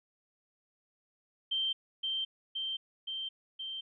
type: tone with echo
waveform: sine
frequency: 3136 Hz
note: G7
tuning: in tune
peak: -29 dBFS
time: 1.51-1.73 s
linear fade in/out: 10 ms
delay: 520 ms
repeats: 4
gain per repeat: -2 dB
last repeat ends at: 3.81 s
effects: none